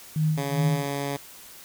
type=tone with tremolo; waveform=sine; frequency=155.56 Hz; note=D#3; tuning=in tune; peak=-19 dBFS; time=0.16-0.86 s; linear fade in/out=2 ms; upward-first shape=sine; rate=2.5 Hz; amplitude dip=90%
type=tone with pitch glide; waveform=10% pulse; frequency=140 to 140.89 Hz; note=C#3 to C#3; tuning=+18 to +28 cents; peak=-19 dBFS; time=0.37-1.17 s; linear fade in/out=10 ms; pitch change=+10 cents; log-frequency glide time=0.55-0.63 s
effects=white hiss -46 dBFS RMS until 1.64 s